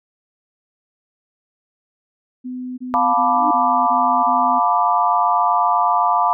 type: tone bursts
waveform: sine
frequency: 252.2 Hz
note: B3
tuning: 36 cents sharp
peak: -25 dBFS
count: 6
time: 2.44-4.6 s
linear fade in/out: 20 ms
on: 340 ms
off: 24 ms
type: chord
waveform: sine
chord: B half-diminished seventh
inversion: second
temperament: equal with one note detuned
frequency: 707.8 / 880 / 987.8 / 1174.7 Hz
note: F5 / A5 / B5 / D6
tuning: +23 / 0 / 0 / 0 cents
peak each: -19 / -20 / -18 / -19 dBFS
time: 2.94-6.33 s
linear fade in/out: 0 ms
type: tone with exponential growth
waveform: sine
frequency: 302.4 Hz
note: D#4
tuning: 49 cents flat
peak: -17 dBFS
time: 3.28-3.51 s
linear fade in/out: 5 ms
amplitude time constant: 50 ms
effects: none